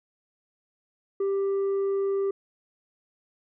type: tone with tanh clipping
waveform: sine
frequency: 393.4 Hz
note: G4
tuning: 6 cents sharp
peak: -24 dBFS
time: 1.2-2.31 s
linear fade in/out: 5 ms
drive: 3 dB
effects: none